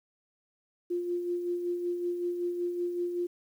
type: tone with tremolo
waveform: sine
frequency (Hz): 351.1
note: F4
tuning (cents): +9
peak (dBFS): -27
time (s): 0.9-3.27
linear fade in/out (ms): 10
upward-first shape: sine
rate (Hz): 5.3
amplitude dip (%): 45
effects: 10-bit